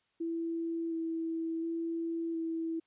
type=tone with vibrato; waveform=sine; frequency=329.6 Hz; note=E4; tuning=in tune; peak=-32 dBFS; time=0.2-2.8 s; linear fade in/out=10 ms; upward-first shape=square; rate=0.7 Hz; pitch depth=12 cents each way; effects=white hiss -75 dBFS RMS until 2.86 s + resampled to 8000 Hz